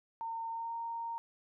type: tone with pitch glide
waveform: sine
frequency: 912 to 924.7 Hz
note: A#5 to A#5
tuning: -38 to -14 cents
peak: -36 dBFS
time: 0.21-1.18 s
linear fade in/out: 0 ms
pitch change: +24 cents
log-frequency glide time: 0.51-0.73 s
effects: none